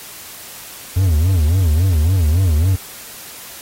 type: tone with vibrato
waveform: triangle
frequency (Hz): 84.9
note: F2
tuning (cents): -48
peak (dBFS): -9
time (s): 0.96-2.76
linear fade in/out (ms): 10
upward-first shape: sine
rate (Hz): 3.6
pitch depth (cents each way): 230
effects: white hiss -35 dBFS RMS until 3.61 s + AAC 48 kbps